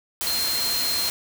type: tone in noise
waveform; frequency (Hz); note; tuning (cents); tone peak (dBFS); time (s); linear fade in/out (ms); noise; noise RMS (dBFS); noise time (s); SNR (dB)
sine; 4186; C8; 0; -24; 0.27-1.09; 0; white; -27; 0.21-1.1; 0
effects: none